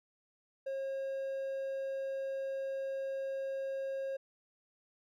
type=tone; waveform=triangle; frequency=540 Hz; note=C#5; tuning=45 cents flat; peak=-33 dBFS; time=0.66-4.17 s; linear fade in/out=10 ms; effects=none